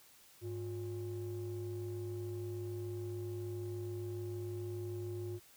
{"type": "ring-modulated tone", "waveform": "triangle", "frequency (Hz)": 126.2, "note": "B2", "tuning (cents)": 38, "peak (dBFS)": -32, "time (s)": [0.41, 5.4], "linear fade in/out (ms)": 50, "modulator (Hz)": 229, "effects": ["tanh soft clip ceiling -34 dBFS", "white hiss -62 dBFS RMS until 5.56 s"]}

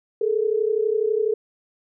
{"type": "tone pair together", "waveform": "sine", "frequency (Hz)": [421.3, 453.4], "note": ["G#4", "A#4"], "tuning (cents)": [25, -48], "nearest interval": "minor second", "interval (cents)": 127, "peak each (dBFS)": [-21, -22], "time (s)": [0.21, 1.34], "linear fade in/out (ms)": 5, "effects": []}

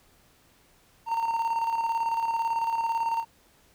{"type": "tone with tremolo", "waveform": "triangle", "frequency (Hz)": 916, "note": "A#5", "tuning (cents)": -31, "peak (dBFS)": -21, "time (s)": [1.06, 3.25], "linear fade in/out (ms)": 50, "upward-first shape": "square", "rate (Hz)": 18, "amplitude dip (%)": 45, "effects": ["pink hiss -61 dBFS RMS until 3.74 s"]}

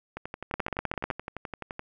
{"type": "two click trains", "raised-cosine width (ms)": 0.5, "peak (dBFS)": [-20, -13], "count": [20, 10], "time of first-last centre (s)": [[0.17, 1.794], [0.54, 1.103]], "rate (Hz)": [11.7, 16], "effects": []}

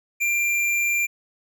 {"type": "tone with tanh clipping", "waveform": "sine", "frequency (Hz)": 2377, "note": "D7", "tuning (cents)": 20, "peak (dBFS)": -21, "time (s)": [0.2, 1.07], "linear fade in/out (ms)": 20, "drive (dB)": 16, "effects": []}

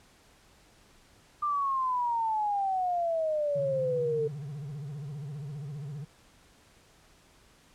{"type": "exponential sweep", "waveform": "sine", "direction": "down", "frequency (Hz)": [1200, 442.3], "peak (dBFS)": -26, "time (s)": [1.42, 4.28], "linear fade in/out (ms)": 10}
{"type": "tone with vibrato", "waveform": "triangle", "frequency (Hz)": 143.9, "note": "D3", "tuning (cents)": -35, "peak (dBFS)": -34, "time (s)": [3.55, 6.05], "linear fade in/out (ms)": 10, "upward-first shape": "sine", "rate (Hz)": 15, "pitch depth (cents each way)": 140}
{"effects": ["pink hiss -60 dBFS RMS until 7.74 s", "low-pass 10000 Hz 12 dB/octave"]}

